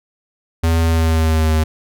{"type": "tone with pitch glide", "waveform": "square", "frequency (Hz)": [82.3, 78.63], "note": ["E2", "D#2"], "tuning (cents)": [-2, 19], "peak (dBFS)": -13, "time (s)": [0.63, 1.64], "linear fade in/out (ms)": 10, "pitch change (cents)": -79, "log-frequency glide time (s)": [0.83, 1.53], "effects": []}